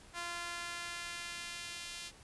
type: tone with high-pass filter sweep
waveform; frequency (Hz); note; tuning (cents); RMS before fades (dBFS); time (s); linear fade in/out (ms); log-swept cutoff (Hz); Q
sawtooth; 345.5; F4; -19; -43; 0.13-2.12; 50; 1100 to 3100; 1
effects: pink hiss -58 dBFS RMS until 2.23 s + resampled to 24000 Hz

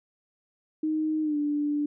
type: tone with pitch glide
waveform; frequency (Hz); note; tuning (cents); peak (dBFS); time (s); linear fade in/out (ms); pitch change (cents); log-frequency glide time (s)
sine; 311.1 to 293.6; D#4 to D4; 0 to 0; -24; 0.83-1.86; 5; -100; 1.22-1.37
effects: none

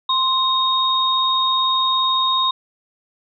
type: tone pair together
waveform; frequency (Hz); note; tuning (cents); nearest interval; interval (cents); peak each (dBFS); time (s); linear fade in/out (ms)
sine; 1046.5 / 3729; C6 / A#7; 0 / 0; octave + minor seventh; 2200; -18; 0.09-2.51; 5
effects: none

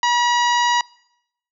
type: harmonic tone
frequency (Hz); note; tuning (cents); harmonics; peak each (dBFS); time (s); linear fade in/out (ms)
963; B5; -44; 1 / 2 / 3 / 4 / 5 / 6 / 7; -16 / -22 / -26 / -28 / -30 / -32 / -33; 0.03-0.81; 2
effects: noise-tail reverb RT60 0.8 s tail -24 dB re dry

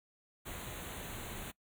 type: band-stop noise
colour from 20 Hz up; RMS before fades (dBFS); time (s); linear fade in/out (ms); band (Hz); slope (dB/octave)
pink; -44; 0.45-1.52; 20; 4200 to 6300; 96
effects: noise-tail reverb RT60 0.1 s tail -22 dB re dry

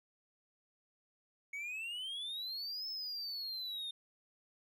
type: exponential two-way sweep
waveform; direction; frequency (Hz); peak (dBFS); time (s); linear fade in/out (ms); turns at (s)
triangle; up then down; 2217 to 5274 to 3630; -38; 1.53-3.91; 5; 2.88
effects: none

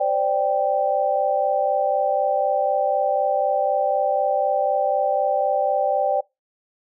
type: chord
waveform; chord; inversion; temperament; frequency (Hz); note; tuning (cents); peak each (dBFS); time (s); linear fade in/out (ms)
sine; C suspended second; none; equal; 523.3 / 587.3 / 784; C5 / D5 / G5; 0 / 0 / 0; -25 / -21 / -21; 0-6.21; 10
effects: noise-tail reverb RT60 0.2 s tail -22 dB re dry

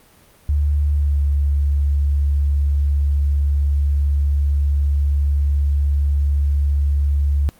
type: tone with pitch glide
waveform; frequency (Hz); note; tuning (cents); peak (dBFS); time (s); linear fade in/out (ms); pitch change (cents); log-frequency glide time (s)
sine; 73 to 71.33; D2 to D2; -10 to -50; -14; 0.49-7.49; 0; -40; 0.94-1.18
effects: pink hiss -51 dBFS RMS until 7.59 s + Opus 32 kbps

